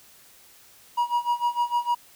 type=tone with tremolo; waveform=triangle; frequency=959 Hz; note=A#5; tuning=49 cents sharp; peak=-17 dBFS; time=0.97-1.95 s; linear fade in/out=10 ms; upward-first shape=sine; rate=6.6 Hz; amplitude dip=90%; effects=white hiss -53 dBFS RMS until 2.15 s